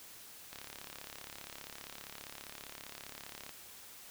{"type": "click train", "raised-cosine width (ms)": 0.2, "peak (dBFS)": -28, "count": 105, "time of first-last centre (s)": [0.53, 3.493], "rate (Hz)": 35.1, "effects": ["white hiss -53 dBFS RMS until 4.1 s"]}